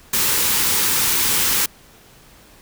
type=band-stop noise; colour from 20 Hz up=white; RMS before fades=-18 dBFS; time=0.13-1.66 s; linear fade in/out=5 ms; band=540 to 790 Hz; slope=96 dB/octave; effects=pink hiss -48 dBFS RMS until 2.61 s